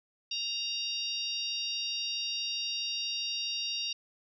harmonic tone, 932.3 Hz, A#5, in tune, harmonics 3 / 4 / 5 / 6, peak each -36 / -37 / -38 / -39 dBFS, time 0.31-3.93 s, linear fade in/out 5 ms, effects none

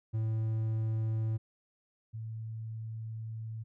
triangle / sine tone pair in turn, 110.7 / 111.41 Hz, A2 / A2, +11 / +22 cents, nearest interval unison, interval 11 cents, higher second, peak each -27 / -37 dBFS, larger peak first, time 0.13-1.38 / 2.13-3.64 s, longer second, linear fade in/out 20 ms, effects none

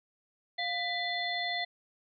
harmonic tone with a mistuned harmonic, 702 Hz, F5, 9 cents sharp, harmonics 1 / 3 / 5 / 6, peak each -36 / -34 / -37 / -39 dBFS, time 0.58-1.65 s, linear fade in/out 10 ms, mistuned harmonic 3, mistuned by -97 cents, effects none

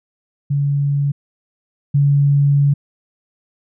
sine tone pair in turn, 142 / 142 Hz, C#3 / C#3, +42 / +42 cents, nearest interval unison, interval 0 cents, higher neither, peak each -14 / -10 dBFS, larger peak second, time 0.5-1.12 / 1.94-2.74 s, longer second, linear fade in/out 10 ms, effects none

